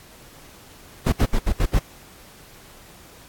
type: noise bursts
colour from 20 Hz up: brown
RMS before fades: -17 dBFS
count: 6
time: 1.06-1.794 s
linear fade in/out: 10 ms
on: 64 ms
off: 70 ms
effects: pink hiss -47 dBFS RMS until 3.28 s + AAC 64 kbps